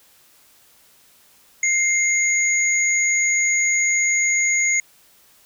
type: tone pair together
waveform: sine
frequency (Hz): 2108 / 6707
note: C7 / G#8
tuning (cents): +12 / +16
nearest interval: octave + minor sixth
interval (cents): 2004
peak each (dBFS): -18 / -20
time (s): 1.63-4.8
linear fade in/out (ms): 2
effects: white hiss -54 dBFS RMS until 5.45 s